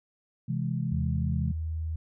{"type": "chord", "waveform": "sine", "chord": "C augmented", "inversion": "none", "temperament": "equal", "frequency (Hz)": [130.81, 164.81, 207.7], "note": ["C3", "E3", "G#3"], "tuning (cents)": [0, 0, 0], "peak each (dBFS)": [-30, -31, -34], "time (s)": [0.48, 1.52], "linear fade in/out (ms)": 10}
{"type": "tone", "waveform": "sine", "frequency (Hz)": 80, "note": "D#2", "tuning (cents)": 49, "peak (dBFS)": -29, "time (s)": [0.92, 1.96], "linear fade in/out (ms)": 5}
{"effects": []}